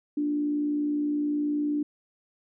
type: tone with frequency modulation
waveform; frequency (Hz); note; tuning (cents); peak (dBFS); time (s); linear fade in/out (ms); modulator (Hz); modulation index
sine; 294.7; D4; +6; -24; 0.17-1.83; 5; 59.5; 0.27
effects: none